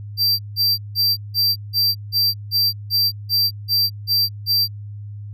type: tone bursts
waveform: square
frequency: 4699 Hz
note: D8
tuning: in tune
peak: -15 dBFS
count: 12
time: 0.17-4.68 s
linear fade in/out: 50 ms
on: 220 ms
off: 170 ms
effects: added 103 Hz sine -30 dBFS peak until 5.33 s